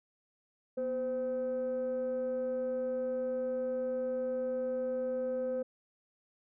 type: tone pair together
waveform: sine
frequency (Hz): 243.3 / 515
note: B3 / C5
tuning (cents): -26 / -28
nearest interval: octave + minor second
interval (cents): 1298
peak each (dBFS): -38 / -30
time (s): 0.77-5.63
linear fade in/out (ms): 10
effects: tanh soft clip ceiling -28 dBFS